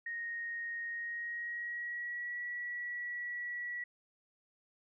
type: tone with pitch glide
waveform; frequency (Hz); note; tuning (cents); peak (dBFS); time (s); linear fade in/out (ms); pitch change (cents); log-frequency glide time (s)
sine; 1864.7 to 1937.2; A#6 to B6; 0 to -34; -37; 0.06-3.84; 5; +66; 0.88-2.4
effects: none